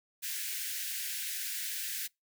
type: high-pass noise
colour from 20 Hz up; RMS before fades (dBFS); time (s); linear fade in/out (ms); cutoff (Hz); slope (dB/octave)
white; -37; 0.22-2.08; 20; 1500; 96
effects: noise-tail reverb RT60 0.2 s tail -26 dB re dry